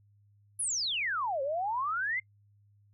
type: exponential two-way sweep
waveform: sine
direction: down then up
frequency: 11120 to 525 to 2139 Hz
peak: -29 dBFS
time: 0.59-2.2 s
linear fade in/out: 10 ms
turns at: 1.42 s
effects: noise-tail reverb RT60 0.1 s tail -25 dB re dry + added 102 Hz sine -61 dBFS peak until 2.93 s